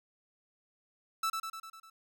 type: tone with echo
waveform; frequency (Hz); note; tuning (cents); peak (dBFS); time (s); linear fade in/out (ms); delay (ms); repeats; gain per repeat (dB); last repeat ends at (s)
45% pulse; 1318.5; E6; 0; -29; 1.23-1.3; 5; 100; 6; -4; 1.9
effects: none